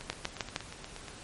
two click trains, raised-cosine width 0.2 ms, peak -24 / -13 dBFS, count 10 / 4, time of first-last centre 0.01-1.083 / 0.1-0.562 s, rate 8.39 / 6.5 Hz, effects pink hiss -48 dBFS RMS until 1.23 s + MP3 48 kbps

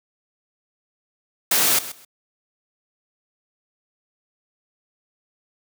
white noise with echo, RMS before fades -18 dBFS, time 1.51-1.79 s, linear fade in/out 5 ms, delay 130 ms, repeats 2, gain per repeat -15 dB, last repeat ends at 2.05 s, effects high-pass 150 Hz 12 dB/octave

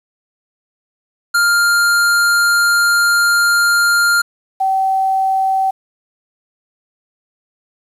square / sine tone pair in turn, 1400 / 767.8 Hz, F6 / G5, +4 / -36 cents, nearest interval minor seventh, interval 1040 cents, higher first, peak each -11 / -12 dBFS, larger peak first, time 1.34-4.22 / 4.6-5.71 s, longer first, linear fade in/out 10 ms, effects resampled to 32000 Hz + 7-bit

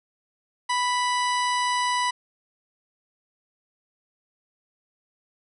harmonic tone, 987.8 Hz, B5, in tune, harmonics 1 / 2 / 3 / 4 / 5 / 6 / 8 / 9 / 10, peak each -23 / -29 / -33 / -35 / -37 / -39 / -41 / -42 / -43 dBFS, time 0.69-2.11 s, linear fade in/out 10 ms, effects none

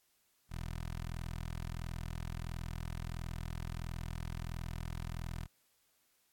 15% pulse tone with notch filter, 41.48 Hz, E1, 12 cents sharp, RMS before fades -41 dBFS, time 0.49-5.48 s, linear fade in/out 50 ms, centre 450 Hz, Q 0.93, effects white hiss -74 dBFS RMS until 6.32 s + AAC 64 kbps

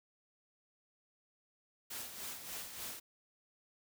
white noise with tremolo, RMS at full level -43 dBFS, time 1.9-3 s, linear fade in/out 10 ms, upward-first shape sine, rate 3.4 Hz, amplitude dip 55%, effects none

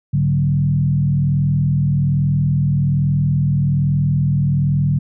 sine tone with frequency modulation, 142.9 Hz, D3, 47 cents flat, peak -13 dBFS, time 0.13-4.99 s, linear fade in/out 10 ms, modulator 41.2 Hz, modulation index 0.85, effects none

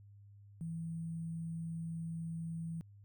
sine tone with sample-and-hold, 164.81 Hz, E3, in tune, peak -38 dBFS, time 0.61-2.81 s, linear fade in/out 0 ms, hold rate 8820 Hz, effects added 101 Hz sine -55 dBFS peak until 3.04 s

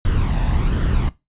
brown noise with flanger, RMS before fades -18 dBFS, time 0.05-1.09 s, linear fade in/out 2 ms, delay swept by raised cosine 0.61 to 1.15 ms, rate 1.3 Hz, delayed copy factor +0.5, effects noise-tail reverb RT60 0.2 s tail -17 dB re dry + resampled to 8000 Hz

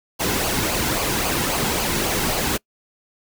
pink noise with flanger, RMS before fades -22 dBFS, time 0.19-2.58 s, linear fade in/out 20 ms, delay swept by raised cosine 0.53 to 1.73 ms, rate 3.7 Hz, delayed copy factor -0.5, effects noise-tail reverb RT60 0.1 s tail -26 dB re dry

